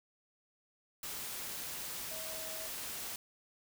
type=tone in noise; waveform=sine; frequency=639 Hz; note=D#5; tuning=46 cents sharp; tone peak=-48 dBFS; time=2.11-2.67 s; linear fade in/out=2 ms; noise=white; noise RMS=-42 dBFS; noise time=1.03-3.16 s; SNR=-9 dB; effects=none